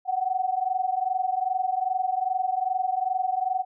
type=tone pair together; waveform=sine; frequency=737 / 759.5 Hz; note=F#5 / F#5; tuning=-7 / +45 cents; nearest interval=minor second; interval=52 cents; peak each=-26 dBFS; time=0.05-3.65 s; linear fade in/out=50 ms; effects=none